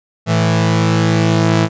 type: tone pair together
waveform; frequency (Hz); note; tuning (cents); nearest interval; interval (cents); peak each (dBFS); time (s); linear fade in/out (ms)
sawtooth; 110 / 164.81; A2 / E3; 0 / 0; perfect fifth; 700; -10; 0.26-1.69; 50
effects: resampled to 16000 Hz